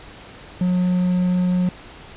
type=tone with quantisation; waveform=triangle; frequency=180.6 Hz; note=F#3; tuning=42 cents flat; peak=-14 dBFS; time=0.61-1.69 s; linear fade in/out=2 ms; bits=7; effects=pink hiss -41 dBFS RMS until 2.16 s + resampled to 8000 Hz